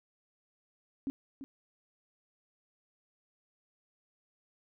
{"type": "tone with echo", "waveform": "sine", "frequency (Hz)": 272.7, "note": "C#4", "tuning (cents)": -28, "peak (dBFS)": -31, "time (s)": [1.07, 1.1], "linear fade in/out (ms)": 0, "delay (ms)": 340, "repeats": 1, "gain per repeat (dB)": -10, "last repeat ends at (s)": 1.44, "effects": []}